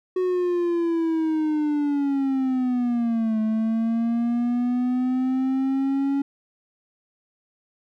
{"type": "linear two-way sweep", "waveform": "triangle", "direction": "down then up", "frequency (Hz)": [370, 217.1, 279.2], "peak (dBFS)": -18, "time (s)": [0.16, 6.22], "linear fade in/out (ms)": 5, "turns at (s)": 3.4, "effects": []}